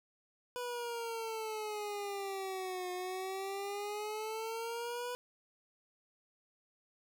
25% pulse exponential two-way sweep, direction down then up, 493.9 to 360.6 to 493.9 Hz, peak -34 dBFS, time 0.56-5.15 s, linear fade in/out 0 ms, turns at 2.91 s, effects none

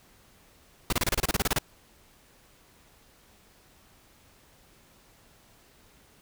pink noise bursts, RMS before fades -25 dBFS, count 13, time 0.9-1.586 s, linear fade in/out 2 ms, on 26 ms, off 29 ms, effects pink hiss -59 dBFS RMS until 6.21 s

